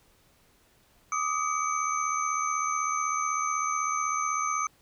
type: tone cluster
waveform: sine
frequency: 1178 / 1254 / 2279 / 6210 Hz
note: D6 / D#6 / C#7 / G8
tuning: +5 / +13 / +47 / -17 cents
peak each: -31 / -29 / -36 / -34 dBFS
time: 1.12-4.67 s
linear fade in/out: 2 ms
effects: pink hiss -63 dBFS RMS until 4.81 s